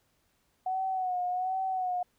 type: tone with vibrato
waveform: sine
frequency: 740 Hz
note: F#5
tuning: in tune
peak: -28 dBFS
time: 0.66-2.03 s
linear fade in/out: 5 ms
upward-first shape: sine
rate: 1.3 Hz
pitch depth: 52 cents each way
effects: pink hiss -72 dBFS RMS until 2.18 s